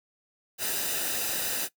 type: noise with comb filter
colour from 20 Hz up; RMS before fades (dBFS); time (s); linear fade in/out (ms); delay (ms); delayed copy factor
white; -30; 0.58-1.69; 50; 0.91; -0.6
effects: noise-tail reverb RT60 0.1 s tail -19 dB re dry